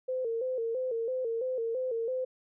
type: tone with vibrato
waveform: sine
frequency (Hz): 484.5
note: B4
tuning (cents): -33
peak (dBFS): -29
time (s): 0.08-2.25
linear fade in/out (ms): 10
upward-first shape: square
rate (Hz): 3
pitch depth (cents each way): 100
effects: none